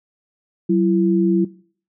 sine tone pair together, 188.57 / 336 Hz, F#3 / E4, +33 / +33 cents, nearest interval minor seventh, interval 1000 cents, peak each -16 dBFS, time 0.69-1.45 s, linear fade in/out 10 ms, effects noise-tail reverb RT60 0.5 s tail -20 dB re dry

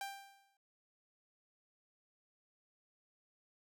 sawtooth tone with exponential decay, 790 Hz, G5, 13 cents sharp, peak -35 dBFS, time 0.01-0.57 s, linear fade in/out 2 ms, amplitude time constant 120 ms, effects none

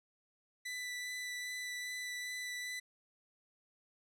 sawtooth tone with vibrato, 1985 Hz, B6, 8 cents sharp, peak -36 dBFS, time 0.65-2.8 s, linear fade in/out 10 ms, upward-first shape sine, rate 2.5 Hz, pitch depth 10 cents each way, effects low-pass 11000 Hz 12 dB/octave

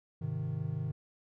triangle chord, Ab major, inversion none, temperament equal, 103.83 / 130.81 / 155.56 Hz, Ab2 / C3 / Eb3, 0 / 0 / 0 cents, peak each -37 / -35 / -34 dBFS, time 0.21-0.92 s, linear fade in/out 10 ms, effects none

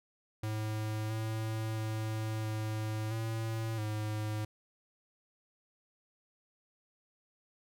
square tone with pitch steps, 108.2 / 110.4 / 109.5 / 108.6 / 112.3 / 107.1 Hz, A2 / A2 / A2 / A2 / A2 / A2, -29 / +6 / -8 / -22 / +36 / -46 cents, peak -34 dBFS, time 0.43-4.45 s, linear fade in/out 5 ms, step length 670 ms, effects none

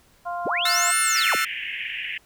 harmonic tone, 349.2 Hz, F4, in tune, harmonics 2 / 3 / 4, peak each -28 / -32 / -36 dBFS, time 0.25-0.92 s, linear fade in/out 20 ms
sine linear two-way sweep, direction up then down, 45.19 to 9790 to 45.19 Hz, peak -22 dBFS, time 0.45-1.36 s, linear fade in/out 20 ms, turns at 1 s
35% pulse chord, F# half-diminished seventh, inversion third, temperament just, 1332 / 1480 / 1776 / 2131 Hz, E6 / F#6 / A6 / C7, +18 / 0 / +16 / +31 cents, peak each -23 / -27 / -27 / -25 dBFS, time 0.65-1.45 s, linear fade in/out 5 ms
white band-pass noise, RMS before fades -31 dBFS, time 1.15-2.18 s, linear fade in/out 5 ms, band 1700 to 3000 Hz, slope 96 dB/octave
effects pink hiss -58 dBFS RMS until 2.25 s

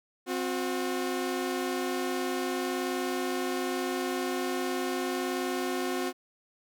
sawtooth tone pair together, 261.2 / 362 Hz, C4 / F#4, -3 / -38 cents, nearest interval tritone, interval 565 cents, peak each -29 / -27 dBFS, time 0.26-6.13 s, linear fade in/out 50 ms, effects none

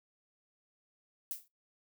violet noise with exponential decay, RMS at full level -35 dBFS, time 1.31-1.48 s, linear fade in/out 0 ms, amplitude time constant 36 ms, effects noise-tail reverb RT60 0.2 s tail -22 dB re dry

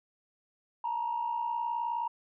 sine tone pair together, 888 / 947.4 Hz, A5 / A#5, +16 / +28 cents, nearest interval minor second, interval 112 cents, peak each -35 / -30 dBFS, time 0.84-2.08 s, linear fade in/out 5 ms, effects tanh soft clip ceiling -24 dBFS

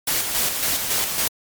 white noise with tremolo, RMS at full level -21 dBFS, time 0.07-1.28 s, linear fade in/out 5 ms, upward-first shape square, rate 3.6 Hz, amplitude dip 40%, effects MP3 96 kbps

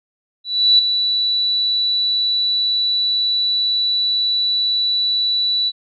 sine tone with ADSR envelope, 3951 Hz, B7, in tune, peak -7 dBFS, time 0.44-5.72 s, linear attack 350 ms, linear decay 3 ms, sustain -8 dB, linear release 43 ms, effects none

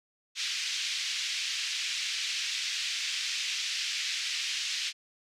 pink band-pass noise, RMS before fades -33 dBFS, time 0.35-4.93 s, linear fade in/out 50 ms, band 2300 to 6100 Hz, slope 24 dB/octave, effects none

